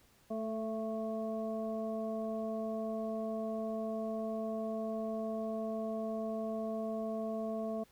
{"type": "harmonic tone with a mistuned harmonic", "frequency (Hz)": 220, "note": "A3", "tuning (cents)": 0, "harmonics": [1, 2, 3, 5], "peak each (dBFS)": [-38, -42, -38, -51], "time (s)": [0.3, 7.84], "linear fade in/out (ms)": 10, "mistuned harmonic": 3, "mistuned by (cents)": 16, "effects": ["pink hiss -66 dBFS RMS until 7.91 s"]}